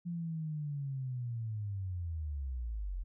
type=linear sweep; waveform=sine; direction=down; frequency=174.61 to 41.2 Hz; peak=-35 dBFS; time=0.05-3.04 s; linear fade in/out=20 ms; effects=none